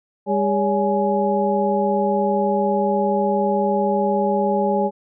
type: tone cluster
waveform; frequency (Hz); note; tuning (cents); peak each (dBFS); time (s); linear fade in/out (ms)
sine; 201.4 / 405.2 / 568 / 836; G3 / G#4 / C#5 / G#5; +47 / -43 / +42 / +11; -22; 0.26-4.91; 50
effects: none